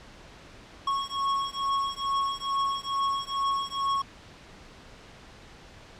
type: beating tone pair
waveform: square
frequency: 1100 / 1102.3 Hz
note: C#6 / C#6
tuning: -14 / -10 cents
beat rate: 2.3 Hz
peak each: -30 dBFS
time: 0.87-4.02 s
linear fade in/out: 5 ms
effects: pink hiss -49 dBFS RMS until 5.99 s + low-pass 5000 Hz 12 dB/octave